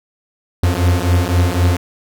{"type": "beating tone pair", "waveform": "45% pulse", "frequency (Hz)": [86.3, 90.2], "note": ["F2", "F#2"], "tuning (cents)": [-20, -44], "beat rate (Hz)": 3.9, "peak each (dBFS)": -15, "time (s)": [0.63, 1.77], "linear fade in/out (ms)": 5, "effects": []}